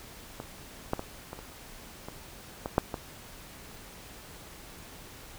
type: clicks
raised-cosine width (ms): 1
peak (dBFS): -23 / -13 / -20 / -24 / -29 / -25 / -18 / -7 / -18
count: 9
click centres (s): 0.401 / 0.934 / 0.994 / 1.331 / 1.39 / 2.085 / 2.659 / 2.781 / 2.942
effects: pink hiss -48 dBFS RMS until 5.38 s